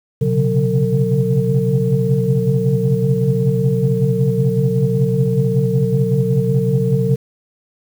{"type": "tone cluster", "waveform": "sine", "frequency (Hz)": [124.5, 135.5, 140.7, 182.7, 452.7], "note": ["B2", "C#3", "C#3", "F#3", "A4"], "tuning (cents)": [14, -39, 26, -22, 49], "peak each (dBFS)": -19, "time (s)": [0.21, 7.16], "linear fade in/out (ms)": 10, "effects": ["tanh soft clip ceiling -2 dBFS", "7-bit"]}